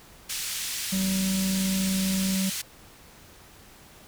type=band-pass noise; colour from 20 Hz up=white; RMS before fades=-32 dBFS; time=0.29-2.62 s; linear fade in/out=10 ms; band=2100 to 9600 Hz; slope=12 dB/octave
type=tone; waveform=triangle; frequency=190.6 Hz; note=G3; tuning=48 cents flat; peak=-22 dBFS; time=0.92-2.5 s; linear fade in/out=10 ms
type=click train; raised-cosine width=3 ms; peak=-32 dBFS; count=116; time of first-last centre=0.95-2.351 s; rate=82.1 Hz
effects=pink hiss -51 dBFS RMS until 4.07 s